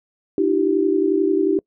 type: tone cluster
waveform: sine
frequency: 305 / 336.2 / 387.5 Hz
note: D#4 / E4 / G4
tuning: -34 / +34 / -20 cents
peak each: -20 / -21 / -18 dBFS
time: 0.38-1.59 s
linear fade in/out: 2 ms
effects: noise-tail reverb RT60 0.1 s tail -26 dB re dry